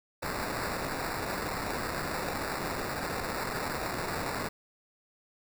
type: noise with sample-and-hold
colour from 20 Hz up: blue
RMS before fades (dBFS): -34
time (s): 0.22-4.49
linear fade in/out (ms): 10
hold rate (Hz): 3150
effects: none